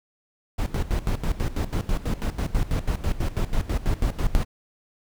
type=noise with tremolo; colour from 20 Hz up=brown; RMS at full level=-22 dBFS; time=0.58-4.45 s; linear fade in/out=10 ms; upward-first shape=square; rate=6.1 Hz; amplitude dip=80%; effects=none